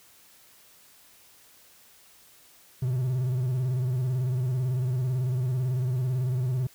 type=tone with vibrato; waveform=triangle; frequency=127.2 Hz; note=C3; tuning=48 cents flat; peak=-22 dBFS; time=2.82-6.67 s; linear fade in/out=5 ms; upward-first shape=square; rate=18 Hz; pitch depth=65 cents each way; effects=white hiss -56 dBFS RMS until 6.74 s